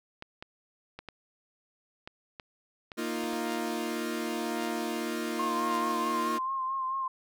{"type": "clicks", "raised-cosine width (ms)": 0.3, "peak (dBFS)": -25, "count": 9, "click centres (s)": [0.224, 0.425, 0.99, 1.087, 2.075, 2.398, 2.918, 3.24, 3.333]}
{"type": "chord", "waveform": "sawtooth", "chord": "Bb suspended fourth", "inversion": "none", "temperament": "equal", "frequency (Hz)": [233.1, 311.1, 349.2], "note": ["Bb3", "Eb4", "F4"], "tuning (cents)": [0, 0, 0], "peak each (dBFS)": [-31, -32, -31], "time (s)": [2.97, 6.39], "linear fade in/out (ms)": 20}
{"type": "tone with vibrato", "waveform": "sine", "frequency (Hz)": 1059, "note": "C6", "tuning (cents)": 21, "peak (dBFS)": -29, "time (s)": [5.39, 7.08], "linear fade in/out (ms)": 5, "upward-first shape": "sine", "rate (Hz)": 4.6, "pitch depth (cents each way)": 34}
{"effects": []}